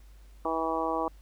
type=harmonic tone; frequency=162.2 Hz; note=E3; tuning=28 cents flat; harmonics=2 / 3 / 4 / 5 / 6 / 7; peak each=-34 / -34 / -34 / -34 / -34 / -34 dBFS; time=0.45-1.08 s; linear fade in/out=2 ms; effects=added 50 Hz sine -49 dBFS peak until 1.21 s + pink hiss -64 dBFS RMS until 1.21 s